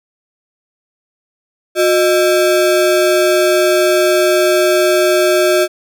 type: ring-modulated tone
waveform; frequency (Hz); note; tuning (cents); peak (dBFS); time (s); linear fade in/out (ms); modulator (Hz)
square; 489.3; B4; -16; -7; 1.75-5.68; 50; 128
effects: none